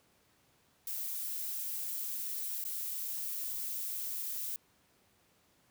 violet noise with dropouts, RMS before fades -38 dBFS, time 0.87-4.56 s, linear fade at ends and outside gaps 2 ms, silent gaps 2.641-2.65 s, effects pink hiss -69 dBFS RMS until 5.7 s + high-pass 80 Hz 12 dB/octave

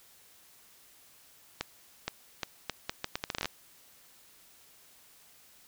accelerating click train, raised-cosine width 0.2 ms, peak -14 dBFS, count 15, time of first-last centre 1.61-3.457 s, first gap 470 ms, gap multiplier 0.75, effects white hiss -59 dBFS RMS until 5.67 s

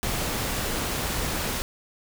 pink noise, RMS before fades -28 dBFS, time 0.03-1.62 s, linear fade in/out 0 ms, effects none

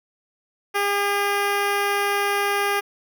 10% pulse tone with notch filter, 404.3 Hz, G#4, 46 cents flat, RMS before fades -22 dBFS, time 0.74-2.81 s, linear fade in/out 20 ms, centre 7000 Hz, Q 1.4, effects none

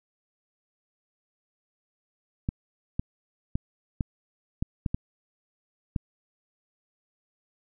clicks, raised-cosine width 5 ms, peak -14 dBFS, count 8, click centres 2.489 / 2.995 / 3.555 / 4.008 / 4.625 / 4.862 / 4.945 / 5.962 s, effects none

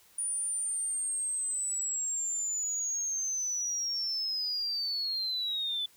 sine linear sweep, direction down, 9530 to 3467 Hz, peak -29 dBFS, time 0.18-5.86 s, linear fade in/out 5 ms, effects tanh soft clip ceiling -25 dBFS + white hiss -61 dBFS RMS until 5.96 s

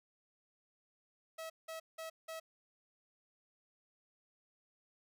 sawtooth tone bursts, 646 Hz, E5, 35 cents flat, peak -39 dBFS, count 4, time 1.38-2.4 s, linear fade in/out 10 ms, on 120 ms, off 180 ms, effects none

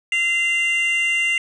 triangle tone pair together, 2067 / 2779 Hz, C7 / F7, -22 / -9 cents, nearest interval perfect fourth, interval 513 cents, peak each -17 dBFS, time 0.12-1.38 s, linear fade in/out 2 ms, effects tanh soft clip ceiling -12 dBFS + resampled to 24000 Hz

